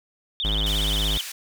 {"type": "tone with vibrato", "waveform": "sine", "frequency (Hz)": 3322, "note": "G#7", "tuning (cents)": 0, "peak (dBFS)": -24, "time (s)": [0.4, 1.21], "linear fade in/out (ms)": 0, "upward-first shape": "sine", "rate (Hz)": 17, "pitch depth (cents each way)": 190}
{"type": "tone", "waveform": "square", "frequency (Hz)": 51.91, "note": "G#1", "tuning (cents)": 0, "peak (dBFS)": -24, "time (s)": [0.44, 1.18], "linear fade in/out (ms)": 10}
{"type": "band-pass noise", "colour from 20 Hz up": "pink", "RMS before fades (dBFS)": -35, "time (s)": [0.66, 1.32], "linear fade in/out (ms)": 5, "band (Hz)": [2400, 16000], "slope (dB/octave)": 12}
{"effects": []}